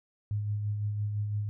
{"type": "tone with tremolo", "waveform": "sine", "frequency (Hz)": 104.2, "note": "G#2", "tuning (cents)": 6, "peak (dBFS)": -27, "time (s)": [0.31, 1.49], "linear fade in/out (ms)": 0, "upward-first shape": "sine", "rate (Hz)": 5.9, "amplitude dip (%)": 35, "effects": []}